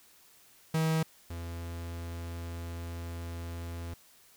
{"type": "tone pair in turn", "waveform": "45% pulse", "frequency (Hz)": [159.9, 84.7], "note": ["D#3", "E2"], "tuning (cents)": [48, 48], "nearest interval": "major seventh", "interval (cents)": 1100, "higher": "first", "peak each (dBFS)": [-26, -37], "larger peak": "first", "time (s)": [[0.74, 1.03], [1.3, 3.94]], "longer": "second", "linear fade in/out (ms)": 5, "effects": ["white hiss -60 dBFS RMS until 4.36 s"]}